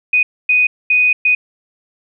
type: tone bursts at uneven times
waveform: sine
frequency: 2489 Hz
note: D#7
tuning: in tune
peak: -9 dBFS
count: 4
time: 0.13-0.23 / 0.49-0.67 / 0.9-1.13 / 1.25-1.35 s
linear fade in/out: 5 ms
effects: none